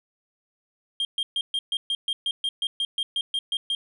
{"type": "tone bursts", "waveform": "sine", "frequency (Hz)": 3209, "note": "G7", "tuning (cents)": 40, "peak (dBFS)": -20, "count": 16, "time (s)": [1, 3.75], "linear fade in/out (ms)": 2, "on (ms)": 50, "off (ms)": 130, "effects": ["tanh soft clip ceiling -22 dBFS"]}